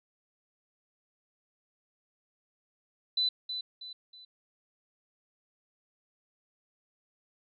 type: tone with echo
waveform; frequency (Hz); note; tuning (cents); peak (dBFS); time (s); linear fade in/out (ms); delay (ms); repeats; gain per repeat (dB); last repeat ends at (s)
sine; 4000; B7; +21; -25; 3.17-3.29; 5; 320; 3; -8; 4.25
effects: none